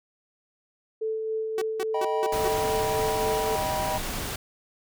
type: tone with tremolo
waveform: sine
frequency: 440 Hz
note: A4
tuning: in tune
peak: -25 dBFS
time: 1.01-3.56 s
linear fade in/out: 10 ms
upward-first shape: sine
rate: 3.6 Hz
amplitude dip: 30%
type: tone bursts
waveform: sawtooth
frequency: 378.4 Hz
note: F#4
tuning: 39 cents sharp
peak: -24 dBFS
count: 5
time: 1.58-2.48 s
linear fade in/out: 2 ms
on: 36 ms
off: 180 ms
type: chord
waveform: triangle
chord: Eb augmented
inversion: none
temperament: just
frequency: 622.3 / 777.8 / 972.3 Hz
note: Eb5 / G5 / B5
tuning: 0 / -14 / -27 cents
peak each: -29 dBFS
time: 1.94-3.98 s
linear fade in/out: 5 ms
type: noise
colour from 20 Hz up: pink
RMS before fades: -32 dBFS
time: 2.32-4.36 s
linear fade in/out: 5 ms
effects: none